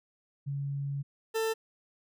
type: tone pair in turn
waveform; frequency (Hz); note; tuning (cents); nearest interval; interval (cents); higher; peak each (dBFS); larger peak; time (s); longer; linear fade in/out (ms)
sine / 40% pulse; 140.3 / 445.4; C#3 / A4; +21 / +21; octave + minor sixth; 2000; second; -31 / -27; second; 0.46-1.03 / 1.34-1.54; first; 20
effects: none